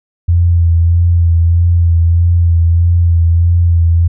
sine tone with vibrato, 85 Hz, F2, 46 cents flat, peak -6 dBFS, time 0.28-4.08 s, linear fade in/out 10 ms, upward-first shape sine, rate 1.6 Hz, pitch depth 28 cents each way, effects none

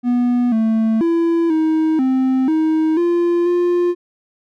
triangle tone with pitch steps, 244.3 / 222.2 / 335.2 / 316.3 / 261 / 315.8 / 345.7 / 351.5 Hz, B3 / A3 / E4 / D#4 / C4 / D#4 / F4 / F4, -19 / +17 / +29 / +29 / -4 / +26 / -18 / +11 cents, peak -11 dBFS, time 0.03-3.95 s, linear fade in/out 50 ms, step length 490 ms, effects none

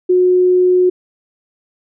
sine tone, 363.8 Hz, F#4, 29 cents flat, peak -8 dBFS, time 0.09-0.9 s, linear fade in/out 10 ms, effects none

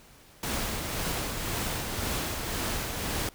pink noise with tremolo, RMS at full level -30 dBFS, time 0.43-3.29 s, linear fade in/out 2 ms, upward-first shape triangle, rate 1.9 Hz, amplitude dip 40%, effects pink hiss -55 dBFS RMS until 3.34 s

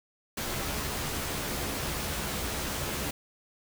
pink noise with comb filter, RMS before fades -33 dBFS, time 0.37-3.11 s, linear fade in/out 5 ms, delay 14 ms, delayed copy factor +0.55, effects none

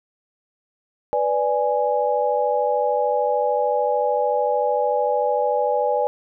sine chord, G# diminished, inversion first, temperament equal, 493.9 / 587.3 / 830.6 Hz, B4 / D5 / G#5, 0 / 0 / 0 cents, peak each -22 dBFS, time 1.13-6.07 s, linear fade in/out 0 ms, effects none

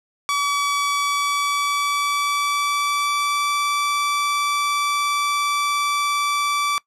sawtooth tone with pitch glide, 1143 to 1159.6 Hz, D6 to D6, -47 to -22 cents, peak -15 dBFS, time 0.29-6.78 s, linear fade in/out 0 ms, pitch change +25 cents, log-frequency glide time 0.9-3.51 s, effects noise-tail reverb RT60 0.1 s tail -22 dB re dry + low-pass 10000 Hz 12 dB/octave

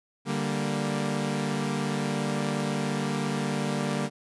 sawtooth chord, G minor, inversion second, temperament equal, 146.83 / 196 / 233.1 Hz, D3 / G3 / Bb3, 0 / 0 / 0 cents, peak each -27 dBFS, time 0.25-4.1 s, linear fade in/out 50 ms, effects resampled to 24000 Hz

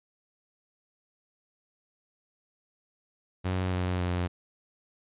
sawtooth tone with pitch steps, 92.5 / 90.75 / 89.04 Hz, F#2 / F#2 / F2, 0 / -33 / +34 cents, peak -23 dBFS, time 3.44-4.28 s, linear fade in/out 20 ms, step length 280 ms, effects resampled to 8000 Hz

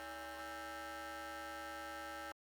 20% pulse ring-modulated tone, 250 Hz, B3, 21 cents sharp, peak -37 dBFS, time 0-2.32 s, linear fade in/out 0 ms, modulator 1070 Hz, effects Opus 24 kbps

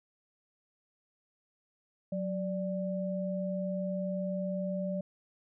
sine tone pair together, 184.99 / 587.3 Hz, F#3 / D5, 0 / 0 cents, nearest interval octave + minor sixth, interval 2000 cents, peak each -33 / -35 dBFS, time 2.12-5.01 s, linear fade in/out 5 ms, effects none

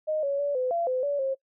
sine tone with pitch steps, 619 / 560 / 573 / 508 / 682 / 511 / 572 / 536 Hz, D#5 / C#5 / D5 / B4 / F5 / C5 / D5 / C5, -9 / +18 / -43 / +49 / -41 / -41 / -46 / +42 cents, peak -24 dBFS, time 0.07-1.35 s, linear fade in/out 20 ms, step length 160 ms, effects noise-tail reverb RT60 0.1 s tail -24 dB re dry

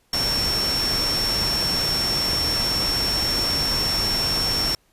sine tone in noise, 5450 Hz, F8, 43 cents flat, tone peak -21 dBFS, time 0.13-4.75 s, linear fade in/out 2 ms, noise pink, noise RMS -27 dBFS, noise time 0.13-4.75 s, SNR +3 dB, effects pink hiss -63 dBFS RMS until 4.92 s + resampled to 32000 Hz

